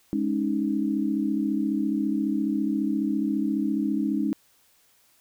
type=chord; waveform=sine; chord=Ab suspended fourth; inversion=none; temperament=just; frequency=207.7 / 276.9 / 311.5 Hz; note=Ab3 / Db4 / Eb4; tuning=0 / -2 / +2 cents; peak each=-27 dBFS; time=0.13-4.33 s; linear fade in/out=0 ms; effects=white hiss -62 dBFS RMS until 5.2 s